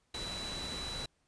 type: tone in noise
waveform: sine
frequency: 3951 Hz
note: B7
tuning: in tune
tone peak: -40 dBFS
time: 0.14-1.06 s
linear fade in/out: 5 ms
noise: pink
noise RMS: -42 dBFS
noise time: 0.14-1.06 s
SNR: -1 dB
effects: pink hiss -75 dBFS RMS until 1.27 s + resampled to 22050 Hz